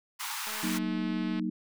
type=high-pass noise; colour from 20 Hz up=pink; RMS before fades=-36 dBFS; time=0.19-0.79 s; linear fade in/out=20 ms; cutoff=820 Hz; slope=96 dB/octave
type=click train; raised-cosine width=0.3 ms; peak=-27 dBFS; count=200; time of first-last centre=0.47-1.396 s; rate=215 Hz
type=chord; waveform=sine; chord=D# minor; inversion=first; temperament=just; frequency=186.68 / 233.3 / 311.1 Hz; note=F#3 / A#3 / D#4; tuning=+16 / +2 / 0 cents; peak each=-33 dBFS; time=0.63-1.5 s; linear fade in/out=5 ms
effects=none